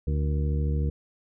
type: harmonic tone with a mistuned harmonic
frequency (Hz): 73.42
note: D2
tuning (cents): 0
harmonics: 1 / 2 / 3 / 4 / 5 / 6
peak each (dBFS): -24 / -29 / -38 / -40 / -42 / -39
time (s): 0.07-0.9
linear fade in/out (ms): 5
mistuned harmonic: 6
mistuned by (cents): +110
effects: none